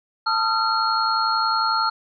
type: tone cluster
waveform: sine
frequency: 889 / 1258 / 1369 / 4297 Hz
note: A5 / D#6 / F6 / C8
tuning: +18 / +19 / -35 / +45 cents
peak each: -24 / -27 / -21 / -26 dBFS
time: 0.26-1.9 s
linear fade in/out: 10 ms
effects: none